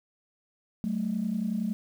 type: tone pair together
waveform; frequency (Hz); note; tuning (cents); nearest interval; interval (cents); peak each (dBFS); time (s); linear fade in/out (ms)
sine; 189.87 / 220.7; F#3 / A3; +45 / +5; minor third; 260; -30 / -28; 0.84-1.73; 0
effects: tanh soft clip ceiling -20 dBFS + 9-bit